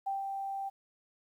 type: tone with ADSR envelope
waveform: sine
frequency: 784 Hz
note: G5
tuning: in tune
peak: -30 dBFS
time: 0.06-0.7 s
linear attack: 13 ms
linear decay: 150 ms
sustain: -4 dB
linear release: 20 ms
effects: 11-bit